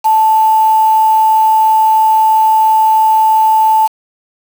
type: tone with quantisation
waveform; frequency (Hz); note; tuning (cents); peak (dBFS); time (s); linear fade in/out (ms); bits
sine; 877; A5; -6; -6; 0.04-3.88; 20; 4
effects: none